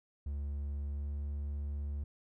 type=tone with pitch glide; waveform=triangle; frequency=71.4 to 72.06 Hz; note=D2 to D2; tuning=-48 to -32 cents; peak=-33 dBFS; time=0.26-2.04 s; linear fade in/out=5 ms; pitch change=+16 cents; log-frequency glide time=0.91-1.11 s; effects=none